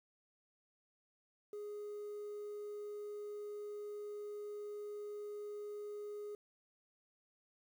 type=tone; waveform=sine; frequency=415.3 Hz; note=G#4; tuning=in tune; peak=-40 dBFS; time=1.53-6.35 s; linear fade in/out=2 ms; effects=tanh soft clip ceiling -42 dBFS + 11-bit